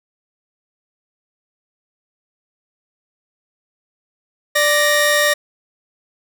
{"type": "tone pair together", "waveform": "sawtooth", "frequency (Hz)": [588.7, 1864.7], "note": ["D5", "A#6"], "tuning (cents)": [4, 0], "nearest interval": "octave + minor sixth", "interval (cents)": 1996, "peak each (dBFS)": -12, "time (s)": [4.55, 5.34], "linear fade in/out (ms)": 10, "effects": []}